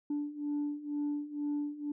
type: beating tone pair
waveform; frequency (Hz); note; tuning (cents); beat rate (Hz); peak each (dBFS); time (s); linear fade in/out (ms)
sine; 291.1 / 293.2; D4 / D4; -15 / -3; 2.1; -36 / -33; 0.1-1.92; 5
effects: tanh soft clip ceiling -28 dBFS